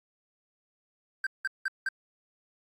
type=tone bursts; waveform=triangle; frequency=1568 Hz; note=G6; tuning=in tune; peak=-25 dBFS; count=4; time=1.24-1.888 s; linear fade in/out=2 ms; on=27 ms; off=180 ms; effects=AAC 48 kbps